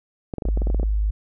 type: clicks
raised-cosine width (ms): 2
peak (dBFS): -15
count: 12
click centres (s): 0.338 / 0.383 / 0.422 / 0.454 / 0.487 / 0.574 / 0.619 / 0.671 / 0.701 / 0.746 / 0.798 / 0.831
type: tone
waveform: sine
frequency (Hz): 51.91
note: G#1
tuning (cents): 0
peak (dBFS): -18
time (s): 0.45-1.11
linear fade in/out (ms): 10
effects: none